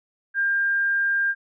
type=tone; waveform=sine; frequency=1600 Hz; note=G6; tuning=35 cents sharp; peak=-19 dBFS; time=0.34-1.35 s; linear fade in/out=50 ms; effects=none